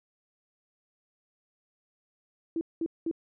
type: tone bursts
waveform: sine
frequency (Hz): 329.6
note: E4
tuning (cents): 0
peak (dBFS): -27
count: 3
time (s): 2.56-3.113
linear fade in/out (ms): 2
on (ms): 51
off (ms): 200
effects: none